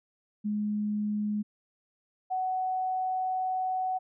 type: tone pair in turn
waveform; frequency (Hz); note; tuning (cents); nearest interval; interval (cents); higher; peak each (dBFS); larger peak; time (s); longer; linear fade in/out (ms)
sine; 209.5 / 746.6; G#3 / F#5; +15 / +15; octave + minor seventh; 2200; second; -27; neither; 0.44-1.43 / 2.3-3.99; second; 20
effects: none